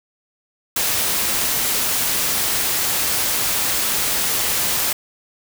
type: noise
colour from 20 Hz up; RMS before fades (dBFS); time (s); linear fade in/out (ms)
white; -20; 0.76-4.93; 5
effects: none